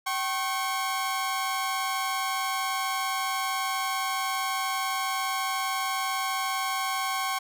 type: tone pair together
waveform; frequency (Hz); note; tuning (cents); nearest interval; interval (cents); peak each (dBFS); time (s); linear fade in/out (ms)
sawtooth; 770 / 1088.9; G5 / C#6; -31 / -31; tritone; 600; -27 / -25; 0.06-7.39; 10
effects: none